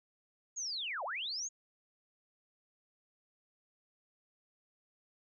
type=linear two-way sweep; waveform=sine; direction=down then up; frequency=6800 to 523.3 to 6800 Hz; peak=-36 dBFS; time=0.56-1.49 s; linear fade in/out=20 ms; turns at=1.04 s; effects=none